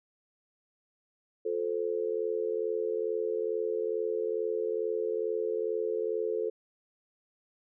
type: tone with amplitude modulation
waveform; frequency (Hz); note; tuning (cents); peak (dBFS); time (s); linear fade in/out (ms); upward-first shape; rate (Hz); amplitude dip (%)
sine; 440; A4; 0; -24; 1.45-6.5; 10; sine; 82.3; 95
effects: none